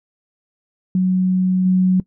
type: tone with level steps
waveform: sine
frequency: 185 Hz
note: F#3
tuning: in tune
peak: -13 / -11 dBFS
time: 0.95-2 s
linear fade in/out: 2 ms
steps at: 1.65 s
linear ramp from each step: 10 ms
effects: noise-tail reverb RT60 0.1 s tail -20 dB re dry